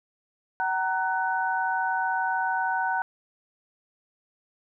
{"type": "tone cluster", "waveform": "sine", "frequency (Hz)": [758, 931, 1495], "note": ["F#5", "A#5", "F#6"], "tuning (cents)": [42, -2, 17], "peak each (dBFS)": -28, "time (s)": [0.6, 3.02], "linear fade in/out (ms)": 0, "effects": []}